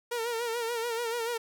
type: tone with vibrato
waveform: sawtooth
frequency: 466.2 Hz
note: A#4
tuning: in tune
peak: -26 dBFS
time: 0.11-1.38 s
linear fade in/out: 10 ms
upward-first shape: sine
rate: 6.9 Hz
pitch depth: 66 cents each way
effects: none